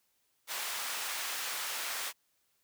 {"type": "high-pass noise", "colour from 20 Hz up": "pink", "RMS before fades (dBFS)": -37, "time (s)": [0.47, 2.13], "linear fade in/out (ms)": 50, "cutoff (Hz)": 1100, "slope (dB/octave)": 12, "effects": ["white hiss -75 dBFS RMS until 2.63 s"]}